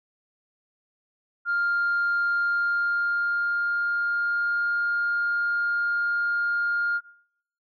sine tone with pitch glide, 1401 to 1410.7 Hz, F6 to F6, +5 to +17 cents, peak -21 dBFS, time 1.45-7.01 s, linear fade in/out 50 ms, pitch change +12 cents, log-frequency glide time 2.33-4.68 s, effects noise-tail reverb RT60 0.7 s tail -20 dB re dry + tanh soft clip ceiling -18 dBFS

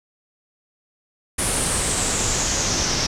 pink noise with low-pass filter sweep, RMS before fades -22 dBFS, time 1.38-3.07 s, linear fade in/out 10 ms, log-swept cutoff 9900 to 5500 Hz, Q 5.3, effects none

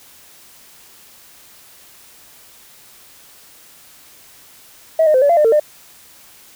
sine tone with pitch steps, 643 / 613 / 516 / 572 / 684 / 602 / 451.9 / 601 Hz, E5 / D#5 / C5 / D5 / F5 / D5 / A4 / D5, -43 / -26 / -24 / -46 / -36 / +43 / +46 / +40 cents, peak -8 dBFS, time 4.99-5.598 s, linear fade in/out 5 ms, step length 76 ms, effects tanh soft clip ceiling -5 dBFS + white hiss -45 dBFS RMS until 6.55 s

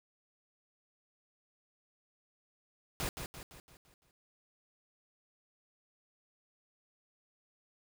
pink noise with echo, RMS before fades -36 dBFS, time 3-3.09 s, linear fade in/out 0 ms, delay 170 ms, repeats 6, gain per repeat -6 dB, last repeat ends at 4.11 s, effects none

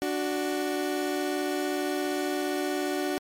30% pulse tone pair together, 293.7 / 370.9 Hz, D4 / F#4, 0 / +4 cents, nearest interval major third, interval 404 cents, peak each -27 dBFS, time 0.02-3.18 s, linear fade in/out 0 ms, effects MP3 64 kbps

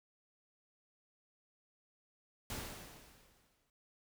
pink noise with exponential decay, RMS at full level -41 dBFS, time 2.5-3.7 s, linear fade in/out 1 ms, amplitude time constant 260 ms, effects none

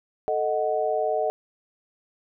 sine chord, D# diminished, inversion second, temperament equal, 440 / 622.3 / 740 Hz, A4 / D#5 / F#5, 0 / 0 / 0 cents, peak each -27 / -25 / -27 dBFS, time 0.28-1.3 s, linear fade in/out 0 ms, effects none

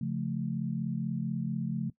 sine chord, Db augmented, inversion none, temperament equal with one note detuned, 138.59 / 174.61 / 219 Hz, Db3 / F3 / A3, 0 / 0 / -8 cents, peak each -34 dBFS, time 0.01-1.9 s, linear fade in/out 5 ms, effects noise-tail reverb RT60 0.1 s tail -19 dB re dry

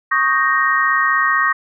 sine chord, Eb dominant seventh, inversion third, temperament equal, 1108.7 / 1244.5 / 1568 / 1864.7 Hz, Db6 / Eb6 / G6 / Bb6, 0 / 0 / 0 / 0 cents, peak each -18 / -20 / -22 / -16 dBFS, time 0.11-1.53 s, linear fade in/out 10 ms, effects none

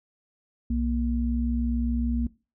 sine tone pair together, 62.6 / 235.8 Hz, B1 / A#3, +24 / +20 cents, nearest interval octave + major seventh, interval 2296 cents, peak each -26 dBFS, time 0.7-2.27 s, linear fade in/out 5 ms, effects noise-tail reverb RT60 0.3 s tail -19 dB re dry

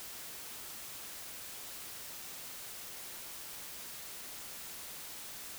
silence, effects white hiss -46 dBFS RMS until 5.58 s

